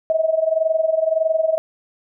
sine tone with amplitude modulation, 641 Hz, E5, 49 cents flat, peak -12 dBFS, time 0.1-1.58 s, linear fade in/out 0 ms, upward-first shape sine, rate 21.7 Hz, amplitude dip 80%, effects none

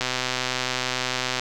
click train, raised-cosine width 0.2 ms, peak -7 dBFS, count 177, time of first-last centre 0.01-1.396 s, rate 127 Hz, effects none

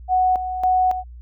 sine tone with tremolo, 740 Hz, F#5, in tune, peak -14 dBFS, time 0.08-1.04 s, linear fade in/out 50 ms, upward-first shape square, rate 1.8 Hz, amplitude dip 65%, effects added 60 Hz sine -36 dBFS peak until 1.21 s

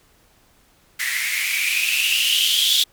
violet noise with band-pass filter sweep, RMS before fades -20 dBFS, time 0.99-2.84 s, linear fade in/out 10 ms, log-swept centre 1900 to 3500 Hz, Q 9.7, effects pink hiss -57 dBFS RMS until 2.92 s

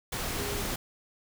sine tone in noise, 407.6 Hz, G#4, 32 cents flat, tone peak -37 dBFS, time 0.37-0.62 s, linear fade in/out 5 ms, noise pink, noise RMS -33 dBFS, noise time 0.12-0.76 s, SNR -7 dB, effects none

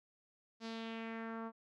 sawtooth tone with low-pass filter sweep, 226.2 Hz, A3, 48 cents sharp, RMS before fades -44 dBFS, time 0.6-1.52 s, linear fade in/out 50 ms, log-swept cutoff 5100 to 1100 Hz, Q 2.3, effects none

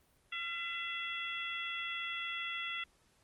harmonic tone with a mistuned harmonic, 673 Hz, E5, 36 cents sharp, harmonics 2 / 3 / 4 / 5, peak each -44 / -41 / -42 / -43 dBFS, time 0.32-2.84 s, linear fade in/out 5 ms, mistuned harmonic 2, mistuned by +30 cents, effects pink hiss -70 dBFS RMS until 3.23 s + Opus 32 kbps

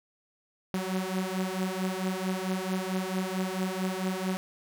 sawtooth beating tone pair, 185 / 189.5 Hz, F#3 / F#3, 0 / +42 cents, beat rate 4.5 Hz, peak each -28 dBFS, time 0.74-4.37 s, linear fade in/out 0 ms, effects none

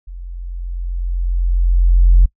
sine tone with level ramp, 43.86 Hz, F1, 8 cents sharp, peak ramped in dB -28 to -3 dBFS, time 0.07-2.26 s, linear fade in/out 10 ms, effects noise-tail reverb RT60 0.1 s tail -24 dB re dry + tanh soft clip ceiling -1 dBFS

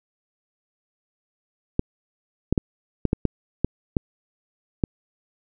clicks, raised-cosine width 3 ms, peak -6 dBFS, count 9, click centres 1.794 / 2.526 / 2.578 / 3.053 / 3.131 / 3.253 / 3.646 / 3.968 / 4.838 s, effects none

